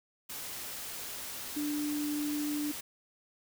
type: tone in noise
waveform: sine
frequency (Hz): 295.5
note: D4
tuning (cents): +11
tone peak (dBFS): -31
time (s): 1.56-2.72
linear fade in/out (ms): 10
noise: white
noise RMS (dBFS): -41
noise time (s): 0.29-2.81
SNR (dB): +7
effects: none